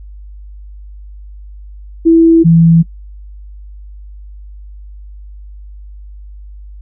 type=tone pair in turn; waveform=sine; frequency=329.6 / 165.71 Hz; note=E4 / E3; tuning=0 / +9 cents; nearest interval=octave; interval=1191 cents; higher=first; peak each=-3 dBFS; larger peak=neither; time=2.05-2.44 / 2.44-2.83 s; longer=neither; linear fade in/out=20 ms; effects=noise-tail reverb RT60 0.1 s tail -25 dB re dry + added 50 Hz sine -29 dBFS peak until 6.81 s